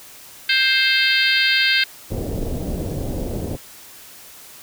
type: harmonic tone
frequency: 526 Hz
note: C5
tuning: 9 cents sharp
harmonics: 3 / 4 / 5 / 6 / 7 / 8 / 9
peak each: -20 / -21 / -22 / -23 / -23 / -24 / -25 dBFS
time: 0.49-1.84 s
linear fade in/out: 5 ms
type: low-pass noise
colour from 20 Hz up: pink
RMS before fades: -25 dBFS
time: 2.1-3.57 s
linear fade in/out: 20 ms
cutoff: 580 Hz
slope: 24 dB/octave
effects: white hiss -42 dBFS RMS until 4.62 s